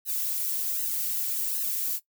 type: noise with flanger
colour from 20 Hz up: violet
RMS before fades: -29 dBFS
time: 0.05-2 s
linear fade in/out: 50 ms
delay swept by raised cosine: 0.86 to 3.26 ms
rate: 1.3 Hz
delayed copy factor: -0.8
effects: noise-tail reverb RT60 0.1 s tail -17 dB re dry